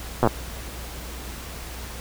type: slowing click train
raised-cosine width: 1 ms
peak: -4 dBFS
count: 6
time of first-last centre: 0.23-0.273 s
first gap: 8 ms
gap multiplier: 1.04
effects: added 60 Hz sine -36 dBFS peak until 2 s + pink hiss -38 dBFS RMS until 2 s